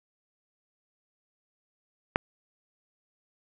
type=click; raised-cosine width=0.5 ms; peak=-7 dBFS; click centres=2.159 s; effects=none